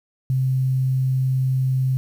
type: tone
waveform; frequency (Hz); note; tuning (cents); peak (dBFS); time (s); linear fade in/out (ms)
sine; 130.81; C3; 0; -17; 0.3-1.97; 0
effects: 8-bit